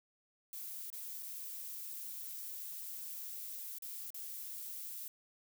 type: noise with dropouts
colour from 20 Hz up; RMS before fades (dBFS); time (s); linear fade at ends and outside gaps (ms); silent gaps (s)
violet; -45; 0.53-5.08; 1; 0.902-0.928 / 1.226-1.23 / 3.785-3.822 / 4.104-4.144
effects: none